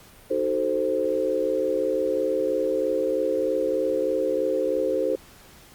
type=chord; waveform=sine; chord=D# diminished seventh; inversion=none; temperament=equal with one note detuned; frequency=311.1 / 376.9 / 440 / 523.3 Hz; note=D#4 / F#4 / A4 / C5; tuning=0 / +32 / 0 / 0 cents; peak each=-30 / -29 / -27 / -24 dBFS; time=0.3-5.16 s; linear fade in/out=10 ms; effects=pink hiss -50 dBFS RMS until 5.74 s + Opus 48 kbps